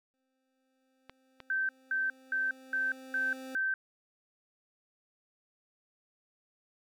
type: tone with exponential growth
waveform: 25% pulse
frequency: 261.8 Hz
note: C4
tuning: 1 cent sharp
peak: -37 dBFS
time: 0.14-3.55 s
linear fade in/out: 0 ms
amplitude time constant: 740 ms
type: clicks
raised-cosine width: 0.3 ms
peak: -29 dBFS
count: 2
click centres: 1.096 / 1.403 s
type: tone bursts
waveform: sine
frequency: 1552 Hz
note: G6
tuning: 18 cents flat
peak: -28 dBFS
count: 6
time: 1.5-3.74 s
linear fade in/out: 2 ms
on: 190 ms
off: 220 ms
effects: none